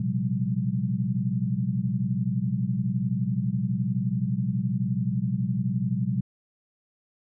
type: tone cluster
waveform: sine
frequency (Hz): 119.5 / 131.3 / 179.2 / 198.1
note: A#2 / C3 / F3 / G3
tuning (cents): +43 / +6 / +45 / +18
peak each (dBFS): -29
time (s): 0-6.21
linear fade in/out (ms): 5
effects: none